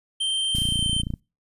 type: tone with pitch glide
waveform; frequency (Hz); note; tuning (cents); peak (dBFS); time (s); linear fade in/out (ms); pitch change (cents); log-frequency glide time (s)
square; 3136 to 3114; G7 to G7; 0 to -12; -23; 0.2-1.02; 10; -12; 0.62-0.85
type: click train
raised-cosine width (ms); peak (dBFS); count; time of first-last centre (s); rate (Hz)
5; -16; 18; 0.55-1.138; 28.9
type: noise with exponential decay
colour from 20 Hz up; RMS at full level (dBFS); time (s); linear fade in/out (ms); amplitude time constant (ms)
blue; -36; 0.55-1.2; 2; 140
effects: noise-tail reverb RT60 0.3 s tail -26 dB re dry + resampled to 32000 Hz